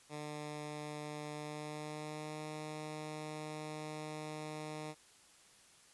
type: tone with pitch glide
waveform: 10% pulse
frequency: 149.8 to 153.48 Hz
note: D3 to D#3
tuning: +35 to -23 cents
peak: -34 dBFS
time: 0.09-4.95 s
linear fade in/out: 50 ms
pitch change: +42 cents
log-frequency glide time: 1.33-2.41 s
effects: white hiss -63 dBFS RMS until 5.93 s + resampled to 24000 Hz